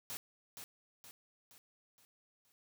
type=noise with echo; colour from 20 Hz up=white; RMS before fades=-43 dBFS; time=0.1-0.17 s; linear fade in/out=0 ms; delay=470 ms; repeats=5; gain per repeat=-6 dB; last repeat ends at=2.52 s; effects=none